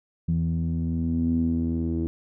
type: tone with low-pass filter sweep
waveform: sawtooth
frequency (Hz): 82.41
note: E2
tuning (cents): 0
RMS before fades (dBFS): -25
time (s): 0.28-2.07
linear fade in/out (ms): 0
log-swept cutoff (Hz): 180 to 310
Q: 7.4
effects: none